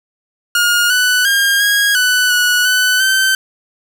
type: tone with pitch steps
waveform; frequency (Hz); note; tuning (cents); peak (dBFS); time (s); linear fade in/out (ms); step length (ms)
sawtooth; 1426 / 1491 / 1613 / 1641 / 1493 / 1470 / 1500 / 1544; F6 / F#6 / G6 / G#6 / F#6 / F#6 / F#6 / G6; +36 / +13 / +49 / -21 / +15 / -12 / +23 / -27; -7; 0.55-3.35; 2; 350
effects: none